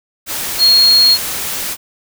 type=tone in noise; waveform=sine; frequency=4284 Hz; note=C8; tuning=40 cents sharp; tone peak=-6 dBFS; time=0.58-1.18 s; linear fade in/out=50 ms; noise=white; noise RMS=-21 dBFS; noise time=0.26-1.77 s; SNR=+12 dB; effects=none